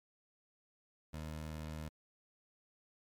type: tone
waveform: 20% pulse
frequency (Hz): 77.78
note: D#2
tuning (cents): 0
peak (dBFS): -37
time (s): 1.13-1.89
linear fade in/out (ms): 10
effects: MP3 96 kbps